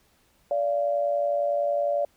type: tone pair together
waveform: sine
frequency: 578 / 688.9 Hz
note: D5 / F5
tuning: -28 / -24 cents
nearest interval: minor third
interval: 304 cents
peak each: -23 / -28 dBFS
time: 0.51-2.05 s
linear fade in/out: 2 ms
effects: pink hiss -64 dBFS RMS until 2.16 s